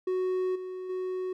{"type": "tone with level steps", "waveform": "triangle", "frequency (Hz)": 370, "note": "F#4", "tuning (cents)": 0, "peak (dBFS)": [-24, -33, -28], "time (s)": [0.07, 1.33], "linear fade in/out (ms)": 5, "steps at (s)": [0.55, 0.89], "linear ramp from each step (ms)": 10, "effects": []}